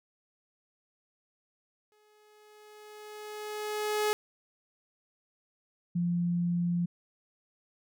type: tone with exponential growth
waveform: sawtooth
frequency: 422.9 Hz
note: G#4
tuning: 31 cents sharp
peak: -21 dBFS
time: 1.92-4.13 s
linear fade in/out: 0 ms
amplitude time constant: 480 ms
type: tone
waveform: sine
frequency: 173.7 Hz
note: F3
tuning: 9 cents flat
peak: -26 dBFS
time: 5.95-6.86 s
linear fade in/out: 10 ms
effects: none